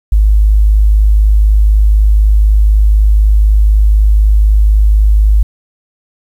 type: tone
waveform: sine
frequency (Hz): 52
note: G#1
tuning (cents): +3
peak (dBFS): -4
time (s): 0.12-5.43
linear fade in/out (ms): 5
effects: 7-bit